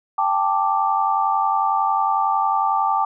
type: chord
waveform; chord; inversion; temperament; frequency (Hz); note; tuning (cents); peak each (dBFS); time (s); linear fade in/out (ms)
sine; G suspended second; none; equal with one note detuned; 789 / 880 / 1174.7; G5 / A5 / D6; +11 / 0 / 0; -21; 0.18-3.05; 5
effects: none